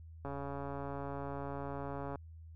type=click train; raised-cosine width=1 ms; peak=-28 dBFS; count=268; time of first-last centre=0.25-2.157 s; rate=140 Hz; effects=added 81 Hz sine -49 dBFS peak until 2.55 s